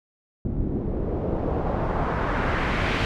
pink noise with low-pass filter sweep, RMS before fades -25 dBFS, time 0.45-3.05 s, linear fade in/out 0 ms, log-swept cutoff 240 to 2800 Hz, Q 1.3, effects none

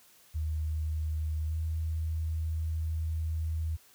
sine tone with pitch glide, 77.78 to 79.87 Hz, D#2 to D#2, 0 to +46 cents, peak -29 dBFS, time 0.34-3.77 s, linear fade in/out 20 ms, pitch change +46 cents, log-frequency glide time 1.47-1.56 s, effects white hiss -60 dBFS RMS until 3.94 s

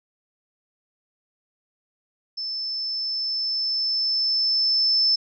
sine tone with level ramp, 5274 Hz, E8, in tune, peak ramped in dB -27 to -16 dBFS, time 2.37-5.16 s, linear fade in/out 10 ms, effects none

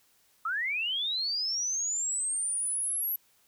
sine linear sweep, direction up, 1244.5 to 11810 Hz, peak -28 dBFS, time 0.45-3.16 s, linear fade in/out 5 ms, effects white hiss -66 dBFS RMS until 3.47 s

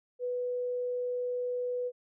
sine tone, 493.9 Hz, B4, in tune, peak -30 dBFS, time 0.19-1.92 s, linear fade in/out 50 ms, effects none

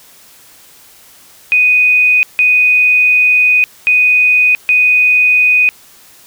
sine tone bursts at uneven times, 2489 Hz, D#7, in tune, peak -6 dBFS, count 4, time 1.52-2.23 / 2.39-3.64 / 3.87-4.55 / 4.69-5.69 s, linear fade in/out 0 ms, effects white hiss -42 dBFS RMS until 6.26 s

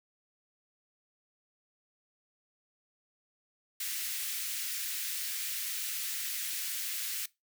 white high-pass noise, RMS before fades -36 dBFS, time 3.8-7.26 s, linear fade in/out 5 ms, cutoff 1700 Hz, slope 24 dB/octave, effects noise-tail reverb RT60 0.2 s tail -21 dB re dry

